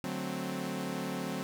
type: chord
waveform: sawtooth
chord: D dominant seventh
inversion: none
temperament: equal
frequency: 146.83 / 185 / 220 / 261.6 Hz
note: D3 / F#3 / A3 / C4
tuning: 0 / 0 / 0 / 0 cents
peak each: -39 / -34 / -38 / -34 dBFS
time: 0.04-1.43 s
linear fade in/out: 0 ms
effects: none